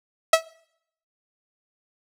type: tone with exponential decay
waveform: sawtooth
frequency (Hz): 649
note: E5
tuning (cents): -27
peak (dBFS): -5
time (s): 0.33-0.43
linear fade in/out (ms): 5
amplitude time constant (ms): 20
effects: noise-tail reverb RT60 0.7 s tail -23 dB re dry + low-pass 12000 Hz 12 dB/octave